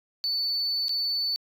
sine tone with dropouts, 4491 Hz, C#8, 22 cents sharp, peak -23 dBFS, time 0.24-1.36 s, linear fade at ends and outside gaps 0 ms, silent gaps 0.883-0.893 s, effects tanh soft clip ceiling -22 dBFS

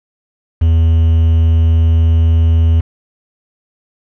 triangle tone with quantisation, 81.8 Hz, E2, 13 cents flat, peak -5 dBFS, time 0.61-2.81 s, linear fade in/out 10 ms, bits 5, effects low-pass 2000 Hz 12 dB/octave

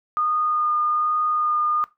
sine tone with vibrato, 1223 Hz, D#6, 30 cents flat, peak -19 dBFS, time 0.17-1.84 s, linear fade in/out 0 ms, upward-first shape sine, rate 1.2 Hz, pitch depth 11 cents each way, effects noise-tail reverb RT60 0.2 s tail -17 dB re dry

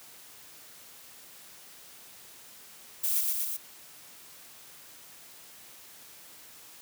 violet noise with echo, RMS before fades -28 dBFS, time 3.03-3.21 s, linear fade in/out 10 ms, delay 120 ms, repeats 3, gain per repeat -2 dB, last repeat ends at 3.57 s, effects white hiss -51 dBFS RMS until 6.81 s + high-pass 80 Hz 12 dB/octave

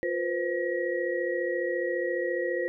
sine tone cluster, 353.2 / 483.4 / 518 / 1904 Hz, F4 / B4 / C5 / A#6, +20 / -37 / -17 / +36 cents, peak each -31 / -34 / -30 / -34 dBFS, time 0.03-2.68 s, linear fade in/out 0 ms, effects none

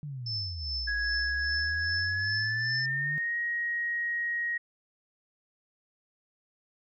sine exponential two-way sweep, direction down then up, 153.1 to 55 to 153.1 Hz, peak -35 dBFS, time 0.03-3.18 s, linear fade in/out 0 ms, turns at 0.93 s
sine tone with tremolo, 5274 Hz, E8, in tune, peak -30 dBFS, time 0.26-2.86 s, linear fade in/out 5 ms, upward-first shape triangle, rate 2.5 Hz, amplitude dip 80%
sine tone with pitch glide, 1661.2 to 1886.3 Hz, G#6 to A#6, 0 to +20 cents, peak -28 dBFS, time 0.87-4.58 s, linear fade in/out 10 ms, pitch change +220 cents, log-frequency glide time 1.97-3.37 s
effects none

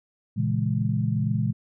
sine chord, A# half-diminished seventh, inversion none, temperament equal, 116.54 / 138.59 / 164.81 / 207.7 Hz, A#2 / C#3 / E3 / G#3, 0 / 0 / 0 / 0 cents, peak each -25 / -28 / -29 / -28 dBFS, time 0.36-1.53 s, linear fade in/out 20 ms, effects none

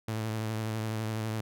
sawtooth tone with vibrato, 110 Hz, A2, in tune, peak -27 dBFS, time 0.08-1.41 s, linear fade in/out 5 ms, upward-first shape triangle, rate 12 Hz, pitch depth 38 cents each way, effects none

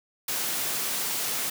white high-pass noise, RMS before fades -29 dBFS, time 0.28-1.5 s, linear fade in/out 5 ms, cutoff 130 Hz, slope 24 dB/octave, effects none

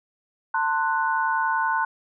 sine chord, F# diminished, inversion first, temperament equal with one note detuned, 895.9 / 1046.5 / 1480 Hz, A5 / C6 / F#6, +31 / 0 / 0 cents, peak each -24 / -26 / -25 dBFS, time 0.54-1.85 s, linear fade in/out 5 ms, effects none

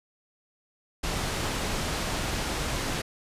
pink low-pass noise, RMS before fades -30 dBFS, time 1.03-3.02 s, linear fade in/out 10 ms, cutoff 8200 Hz, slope 12 dB/octave, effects resampled to 32000 Hz

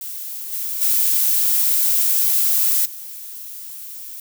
violet noise with level steps, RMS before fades -30 / -25 / -17 / -34 dBFS, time 0.01-4.2 s, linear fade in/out 2 ms, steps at 0.52 / 0.81 / 2.85 s, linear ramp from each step 10 ms, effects none

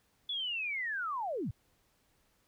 sine linear sweep, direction down, 3462 to 79 Hz, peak -33 dBFS, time 0.29-1.51 s, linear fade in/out 5 ms, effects pink hiss -72 dBFS RMS until 2.47 s

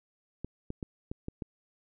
clicks, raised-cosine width 3 ms, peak -23 dBFS, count 6, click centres 0.446 / 0.704 / 0.828 / 1.115 / 1.284 / 1.422 s, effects none

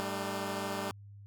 10% pulse chord, G suspended second, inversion none, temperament equal with one note detuned, 196 / 220 / 300.9 Hz, G3 / A3 / D4, 0 / 0 / +42 cents, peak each -28 / -33 / -32 dBFS, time 0-0.91 s, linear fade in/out 0 ms, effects added 101 Hz sine -48 dBFS peak until 1.26 s

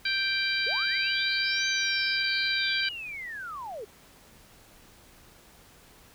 harmonic tone, 784 Hz, G5, in tune, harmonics 2 / 3 / 4 / 5 / 6, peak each -30 / -30 / -36 / -32 / -33 dBFS, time 0.05-2.89 s, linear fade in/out 5 ms
sine linear two-way sweep, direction up then down, 383.3 to 6200 to 383.3 Hz, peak -35 dBFS, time 0.66-3.85 s, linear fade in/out 10 ms, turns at 1.67 s
effects pink hiss -55 dBFS RMS until 6.14 s

